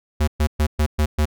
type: tone bursts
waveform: square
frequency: 75.7 Hz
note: D#2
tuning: 47 cents flat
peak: -16 dBFS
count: 6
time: 0.2-1.256 s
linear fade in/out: 10 ms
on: 76 ms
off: 120 ms
effects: none